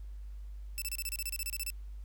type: tone bursts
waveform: 5% pulse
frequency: 2643 Hz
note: E7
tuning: 4 cents sharp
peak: -25 dBFS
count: 14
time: 0.78-1.702 s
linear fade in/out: 0 ms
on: 38 ms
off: 30 ms
effects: added 50 Hz sine -41 dBFS peak until 2.04 s + pink hiss -70 dBFS RMS until 2.04 s